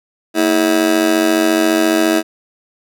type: tone with amplitude modulation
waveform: 30% pulse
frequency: 323.3 Hz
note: E4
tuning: 34 cents flat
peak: -5 dBFS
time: 0.34-2.23 s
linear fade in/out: 50 ms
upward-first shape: sine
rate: 94.5 Hz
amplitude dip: 85%
effects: none